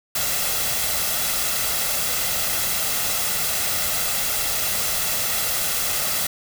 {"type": "noise with comb filter", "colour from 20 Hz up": "white", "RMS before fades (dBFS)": -23, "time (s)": [0.15, 6.27], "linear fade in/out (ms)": 5, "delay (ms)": 1.5, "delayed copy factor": 0.5, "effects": []}